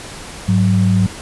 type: tone pair together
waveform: sine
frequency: 103.83 / 185 Hz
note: G#2 / F#3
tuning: 0 / 0 cents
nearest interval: minor seventh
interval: 1000 cents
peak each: -13 dBFS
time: 0.48-1.07 s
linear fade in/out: 10 ms
effects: pink hiss -32 dBFS RMS until 1.21 s + resampled to 24000 Hz